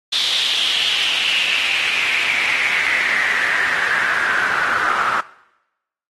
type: noise with band-pass filter sweep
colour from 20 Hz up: pink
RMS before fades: -19 dBFS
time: 0.12-5.21 s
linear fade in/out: 10 ms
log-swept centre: 3600 to 1300 Hz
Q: 5.9
effects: noise-tail reverb RT60 0.9 s tail -20 dB re dry + AAC 32 kbps